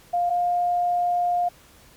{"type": "tone pair in turn", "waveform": "sine", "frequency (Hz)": [702, 706.5], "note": ["F5", "F5"], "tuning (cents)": [9, 20], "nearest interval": "unison", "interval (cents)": 11, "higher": "second", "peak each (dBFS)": -19, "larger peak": "neither", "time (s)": [[0.13, 0.3], [0.3, 1.49]], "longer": "second", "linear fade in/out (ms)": 10, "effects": ["pink hiss -52 dBFS RMS until 1.96 s", "MP3 96 kbps"]}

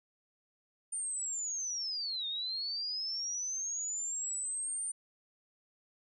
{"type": "linear two-way sweep", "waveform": "sine", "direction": "down then up", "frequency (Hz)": [9030, 3634, 9030], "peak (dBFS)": -34, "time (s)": [0.92, 4.92], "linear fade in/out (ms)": 10, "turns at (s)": 2.27, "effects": []}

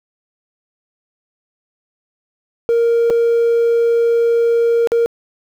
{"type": "tone with dropouts", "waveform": "triangle", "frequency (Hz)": 466.2, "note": "A#4", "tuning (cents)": 0, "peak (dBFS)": -8, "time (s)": [2.69, 5.06], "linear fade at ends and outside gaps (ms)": 0, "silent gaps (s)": [[3.1, 3.105], [4.873, 4.919]], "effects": ["tanh soft clip ceiling -6 dBFS", "8-bit"]}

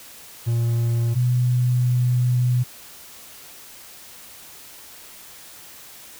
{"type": "tone pair in turn", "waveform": ["triangle", "sine"], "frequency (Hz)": [117.1, 124.06], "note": ["A#2", "B2"], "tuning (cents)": [8, 8], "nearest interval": "minor second", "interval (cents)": 100, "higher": "second", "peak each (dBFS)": -16, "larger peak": "neither", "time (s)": [[0.46, 1.15], [1.15, 2.64]], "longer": "second", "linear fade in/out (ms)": 20, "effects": ["white hiss -43 dBFS RMS until 6.19 s"]}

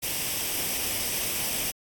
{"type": "noise with comb filter", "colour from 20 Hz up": "white", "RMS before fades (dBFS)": -29, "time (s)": [0.02, 1.72], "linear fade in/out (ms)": 20, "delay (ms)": 0.36, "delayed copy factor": 0.5, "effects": ["AAC 64 kbps"]}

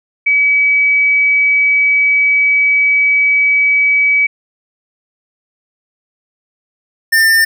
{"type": "tone pair in turn", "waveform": ["sine", "square"], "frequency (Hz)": [2280, 1798.7], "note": ["C#7", "A6"], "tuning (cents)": [48, 38], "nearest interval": "major third", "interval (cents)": 410, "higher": "first", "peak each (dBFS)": -8, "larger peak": "neither", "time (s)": [[0.26, 4.27], [7.12, 7.45]], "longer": "first", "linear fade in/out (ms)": 10, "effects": []}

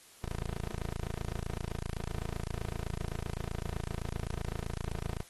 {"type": "tone", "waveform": "10% pulse", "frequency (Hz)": 27.81, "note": "A0", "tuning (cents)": 19, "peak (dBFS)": -27, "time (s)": [0.24, 5.23], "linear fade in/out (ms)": 0, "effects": ["white hiss -57 dBFS RMS until 5.29 s", "AAC 32 kbps"]}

